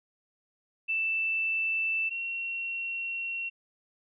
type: tone pair in turn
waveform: sine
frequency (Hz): 2655 / 2730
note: E7 / F7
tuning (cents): +12 / -40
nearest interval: unison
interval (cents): 48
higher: second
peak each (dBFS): -26 / -31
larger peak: first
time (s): 0.88-2.1 / 2.1-3.5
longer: second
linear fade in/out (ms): 20
effects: none